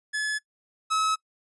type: tone pair in turn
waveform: 45% pulse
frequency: 1712 / 1287.4 Hz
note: A6 / E6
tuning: -48 / -41 cents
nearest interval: perfect fourth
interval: 493 cents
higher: first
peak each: -25 / -22 dBFS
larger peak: second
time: 0.13-0.39 / 0.9-1.16 s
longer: neither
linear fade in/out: 20 ms
effects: noise-tail reverb RT60 0.1 s tail -24 dB re dry + resampled to 24000 Hz